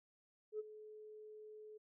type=tone with ADSR envelope; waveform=sine; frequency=428.4 Hz; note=A4; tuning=46 cents flat; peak=-37 dBFS; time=0.52-1.78 s; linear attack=73 ms; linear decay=26 ms; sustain=-15 dB; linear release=12 ms; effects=tanh soft clip ceiling -34 dBFS